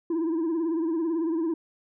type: tone with vibrato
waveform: sine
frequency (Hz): 328.1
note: E4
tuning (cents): -8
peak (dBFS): -21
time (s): 0.1-1.54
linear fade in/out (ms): 5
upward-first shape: sine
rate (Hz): 18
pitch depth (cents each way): 82
effects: tanh soft clip ceiling -23 dBFS